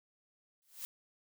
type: noise with exponential growth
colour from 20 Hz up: blue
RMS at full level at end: -39 dBFS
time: 0.62-0.85 s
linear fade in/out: 0 ms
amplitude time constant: 48 ms
effects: none